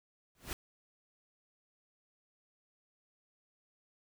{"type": "noise with exponential growth", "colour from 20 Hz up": "pink", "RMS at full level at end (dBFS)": -35, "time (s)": [0.35, 0.53], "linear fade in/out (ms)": 1, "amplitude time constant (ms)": 37, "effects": []}